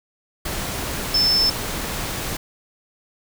sine tone in noise, 5274 Hz, E8, in tune, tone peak -15 dBFS, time 1.14-1.5 s, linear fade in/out 5 ms, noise pink, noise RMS -27 dBFS, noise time 0.45-2.37 s, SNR +9 dB, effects none

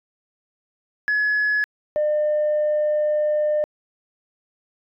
sine tone pair in turn, 1696 / 602.4 Hz, G#6 / D5, +36 / +44 cents, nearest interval octave + tritone, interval 1792 cents, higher first, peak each -16 dBFS, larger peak neither, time 1.08-1.64 / 1.96-3.64 s, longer second, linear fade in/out 0 ms, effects tanh soft clip ceiling -15 dBFS

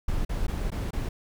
brown noise with dropouts, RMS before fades -28 dBFS, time 0.08-1.09 s, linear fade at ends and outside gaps 5 ms, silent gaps 0.25-0.292 / 0.468-0.48 / 0.704-0.717 / 0.908-0.931 s, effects none

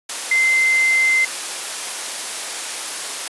sine tone in noise, 2076 Hz, C7, 14 cents flat, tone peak -13 dBFS, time 0.31-1.25 s, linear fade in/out 5 ms, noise white, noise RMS -26 dBFS, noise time 0.09-3.28 s, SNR +10 dB, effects high-pass 400 Hz 12 dB/octave + resampled to 24000 Hz

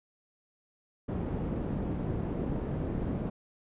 white low-pass noise, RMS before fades -33 dBFS, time 1.08-3.3 s, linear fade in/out 10 ms, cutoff 280 Hz, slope 12 dB/octave, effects resampled to 8000 Hz

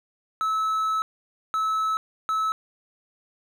triangle tone bursts at uneven times, 1300 Hz, E6, 24 cents flat, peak -20 dBFS, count 3, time 0.41-1.02 / 1.54-1.97 / 2.29-2.52 s, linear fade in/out 0 ms, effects none

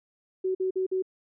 sine tone bursts, 375.1 Hz, F#4, 24 cents sharp, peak -24 dBFS, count 4, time 0.44-1.024 s, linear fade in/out 10 ms, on 110 ms, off 48 ms, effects none

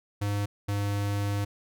square tone pair in turn, 102 / 101.48 Hz, G#2 / G#2, -31 / -40 cents, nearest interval unison, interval 9 cents, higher first, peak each -27 dBFS, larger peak neither, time 0.21-0.46 / 0.68-1.45 s, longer second, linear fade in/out 10 ms, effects none

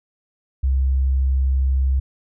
sine tone, 66.3 Hz, C2, 23 cents sharp, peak -15 dBFS, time 0.63-2 s, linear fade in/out 10 ms, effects none

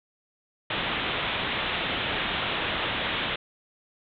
white low-pass noise, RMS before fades -29 dBFS, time 0.7-3.36 s, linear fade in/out 5 ms, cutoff 3700 Hz, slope 96 dB/octave, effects none

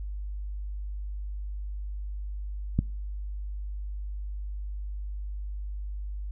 click, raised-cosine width 5 ms, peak -10 dBFS, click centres 2.79 s, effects noise-tail reverb RT60 0.4 s tail -25 dB re dry + added 50 Hz sine -32 dBFS peak until 6.31 s

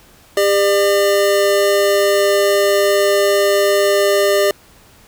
square tone pair together, 400.5 / 599.8 Hz, G4 / D5, +37 / +36 cents, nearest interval perfect fifth, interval 699 cents, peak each -15 dBFS, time 0.37-4.51 s, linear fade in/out 2 ms, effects pink hiss -47 dBFS RMS until 5.07 s

